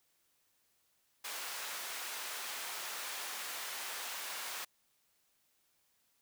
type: high-pass noise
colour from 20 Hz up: pink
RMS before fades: -42 dBFS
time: 1.24-4.65 s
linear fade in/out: 10 ms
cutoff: 940 Hz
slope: 12 dB/octave
effects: white hiss -75 dBFS RMS until 6.21 s